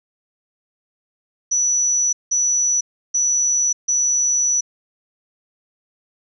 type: tone bursts at uneven times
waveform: sine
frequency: 5920 Hz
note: F#8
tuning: in tune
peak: -15 dBFS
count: 4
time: 1.51-2.13 / 2.31-2.81 / 3.14-3.73 / 3.88-4.61 s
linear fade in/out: 10 ms
effects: none